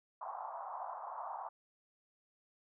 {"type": "band-pass noise", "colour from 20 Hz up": "white", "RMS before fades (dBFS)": -44, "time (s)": [0.21, 1.49], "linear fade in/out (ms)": 5, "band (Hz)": [680, 1100], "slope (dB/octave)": 48, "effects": []}